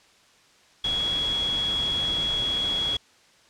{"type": "tone in noise", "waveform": "sine", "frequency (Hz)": 3338, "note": "G#7", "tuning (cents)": 8, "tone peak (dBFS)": -23, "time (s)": [0.84, 2.97], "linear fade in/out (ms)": 5, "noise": "pink", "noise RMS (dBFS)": -35, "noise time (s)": [0.84, 2.97], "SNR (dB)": 9, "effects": ["white hiss -57 dBFS RMS until 3.49 s", "low-pass 6000 Hz 12 dB/octave"]}